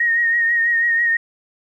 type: tone with vibrato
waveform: sine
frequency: 1864.7 Hz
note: A#6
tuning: in tune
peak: -14 dBFS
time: 0-1.17 s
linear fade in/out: 5 ms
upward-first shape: triangle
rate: 6.1 Hz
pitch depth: 41 cents each way
effects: 9-bit